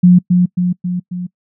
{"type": "tone with echo", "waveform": "sine", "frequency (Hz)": 178.9, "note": "F3", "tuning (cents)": 42, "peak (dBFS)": -3, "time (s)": [0.03, 0.19], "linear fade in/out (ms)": 10, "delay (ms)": 270, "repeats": 4, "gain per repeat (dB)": -4, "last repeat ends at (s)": 1.27, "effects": ["noise-tail reverb RT60 0.1 s tail -25 dB re dry"]}